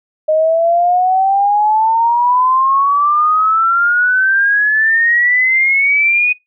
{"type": "exponential sweep", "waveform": "sine", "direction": "up", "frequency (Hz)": [617, 2491], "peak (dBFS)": -9, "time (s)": [0.28, 6.33], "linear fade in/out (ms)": 10, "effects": ["noise-tail reverb RT60 0.2 s tail -24 dB re dry"]}